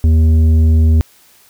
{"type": "tone with tanh clipping", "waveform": "triangle", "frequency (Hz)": 79.8, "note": "D#2", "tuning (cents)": 44, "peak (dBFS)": -8, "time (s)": [0.04, 1.01], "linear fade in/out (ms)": 0, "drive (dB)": 12, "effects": ["white hiss -48 dBFS RMS until 1.49 s"]}